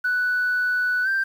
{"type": "tone with pitch glide", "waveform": "sine", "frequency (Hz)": [1485, 1571.5], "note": ["F#6", "G6"], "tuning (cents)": [6, 4], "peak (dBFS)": -18, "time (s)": [0.04, 1.24], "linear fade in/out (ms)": 10, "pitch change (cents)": 98, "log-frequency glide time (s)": [1.03, 1.08], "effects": ["tanh soft clip ceiling -16 dBFS", "8-bit"]}